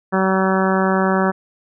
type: harmonic tone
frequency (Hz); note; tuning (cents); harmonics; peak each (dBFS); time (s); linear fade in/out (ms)
190; F#3; +46; 1 / 2 / 3 / 4 / 5 / 6 / 7 / 8 / 9; -18 / -21 / -23 / -24 / -25 / -26 / -26 / -27 / -28; 0.12-1.32; 20
effects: none